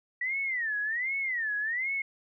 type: tone with vibrato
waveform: sine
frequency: 1919 Hz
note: A#6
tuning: 50 cents sharp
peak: -28 dBFS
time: 0.21-2.02 s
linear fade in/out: 5 ms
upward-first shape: sine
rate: 1.3 Hz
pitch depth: 240 cents each way
effects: none